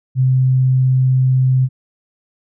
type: tone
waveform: sine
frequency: 129.7 Hz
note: C3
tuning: 15 cents flat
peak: -10 dBFS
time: 0.15-1.69 s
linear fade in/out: 50 ms
effects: none